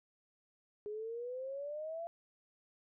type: exponential sweep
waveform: sine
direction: up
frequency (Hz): 413.1 to 685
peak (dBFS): -39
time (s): 0.86-2.07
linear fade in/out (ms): 0
effects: none